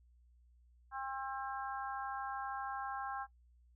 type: harmonic tone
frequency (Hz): 267.4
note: C4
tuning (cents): +38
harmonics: 3 / 4 / 5 / 6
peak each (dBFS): -42 / -44 / -46 / -48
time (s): 0.91-3.27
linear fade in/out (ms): 50
effects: noise-tail reverb RT60 0.1 s tail -17 dB re dry + added 60 Hz sine -63 dBFS peak until 3.75 s